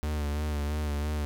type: tone with vibrato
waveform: 45% pulse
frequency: 74.3 Hz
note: D2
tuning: 21 cents sharp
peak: -28 dBFS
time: 0.03-1.25 s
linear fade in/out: 0 ms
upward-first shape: sine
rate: 3 Hz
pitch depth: 40 cents each way
effects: none